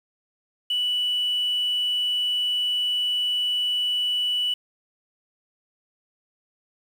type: tone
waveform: sine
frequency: 2960 Hz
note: F#7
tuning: in tune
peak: -20 dBFS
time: 0.7-4.54 s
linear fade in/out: 5 ms
effects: tanh soft clip ceiling -18 dBFS + 8-bit